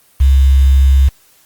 sine tone with quantisation, 67.3 Hz, C2, 49 cents sharp, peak -5 dBFS, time 0.2-1.09 s, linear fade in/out 10 ms, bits 5, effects white hiss -50 dBFS RMS until 1.45 s + Opus 24 kbps

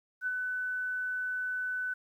sine tone with ADSR envelope, 1500 Hz, F#6, 23 cents sharp, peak -28 dBFS, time 0.21-1.94 s, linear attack 57 ms, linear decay 34 ms, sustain -3 dB, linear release 9 ms, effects 11-bit

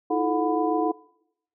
sine tone cluster, 316.5 / 343.9 / 435.2 / 728 / 998 Hz, D#4 / F4 / A4 / F#5 / B5, +30 / -27 / -19 / -28 / +18 cents, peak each -25 / -31 / -27 / -26 / -31 dBFS, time 0.1-0.92 s, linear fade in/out 10 ms, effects noise-tail reverb RT60 0.8 s tail -22 dB re dry

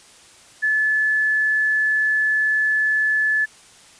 sine tone, 1729 Hz, A6, 31 cents flat, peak -16 dBFS, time 0.62-3.46 s, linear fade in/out 20 ms, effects white hiss -48 dBFS RMS until 3.99 s + resampled to 22050 Hz

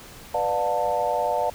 sine chord, B half-diminished seventh, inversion none, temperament just, 493.9 / 592.7 / 711.2 / 889 Hz, B4 / D5 / F5 / A5, 0 / +16 / +31 / +18 cents, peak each -29 / -26 / -26 / -26 dBFS, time 0.34-1.5 s, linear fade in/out 5 ms, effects pink hiss -44 dBFS RMS until 1.54 s

